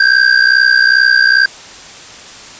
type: ring-modulated tone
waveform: square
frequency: 1586 Hz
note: G6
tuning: 20 cents sharp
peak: -4 dBFS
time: 0-1.46 s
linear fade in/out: 0 ms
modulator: 31.2 Hz
effects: white hiss -33 dBFS RMS until 2.59 s + resampled to 16000 Hz